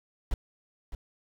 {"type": "noise with echo", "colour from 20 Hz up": "brown", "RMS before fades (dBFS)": -25, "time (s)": [0.31, 0.34], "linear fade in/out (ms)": 2, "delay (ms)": 610, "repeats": 1, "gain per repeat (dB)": -11, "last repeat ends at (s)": 0.95, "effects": []}